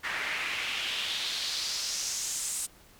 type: noise with band-pass filter sweep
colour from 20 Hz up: pink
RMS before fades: -33 dBFS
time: 0.03-2.67 s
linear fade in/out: 20 ms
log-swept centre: 1800 to 8600 Hz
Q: 2.6
effects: pink hiss -57 dBFS RMS until 2.99 s